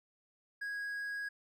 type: tone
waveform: triangle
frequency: 1651 Hz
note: G#6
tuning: 11 cents flat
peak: -35 dBFS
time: 0.61-1.29 s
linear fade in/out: 10 ms
effects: none